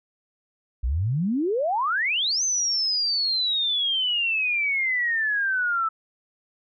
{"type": "exponential two-way sweep", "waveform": "sine", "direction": "up then down", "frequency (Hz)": [55, 6270, 1305], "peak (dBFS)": -21, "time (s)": [0.83, 5.89], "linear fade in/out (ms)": 10, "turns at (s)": 2.43, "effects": []}